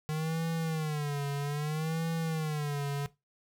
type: tone with vibrato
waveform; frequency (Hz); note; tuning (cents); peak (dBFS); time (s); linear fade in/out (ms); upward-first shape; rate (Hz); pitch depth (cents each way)
square; 152.7; D#3; -32; -31; 0.09-3.06; 0; sine; 0.62; 130
effects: noise-tail reverb RT60 0.2 s tail -17 dB re dry